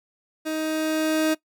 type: tone with level ramp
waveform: 30% pulse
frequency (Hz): 313.6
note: D#4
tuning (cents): +14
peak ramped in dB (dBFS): -23 to -16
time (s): 0.45-1.35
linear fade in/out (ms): 20
effects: noise-tail reverb RT60 0.1 s tail -19 dB re dry